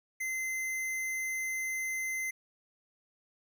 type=tone; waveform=square; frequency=2066 Hz; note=C7; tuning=22 cents flat; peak=-33 dBFS; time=0.2-2.31 s; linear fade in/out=10 ms; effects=none